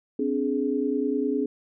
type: tone cluster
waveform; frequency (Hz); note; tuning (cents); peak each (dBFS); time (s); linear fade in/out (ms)
sine; 258.9 / 288.8 / 419.9; C4 / D4 / G#4; -18 / -29 / +19; -27; 0.19-1.46; 5
effects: none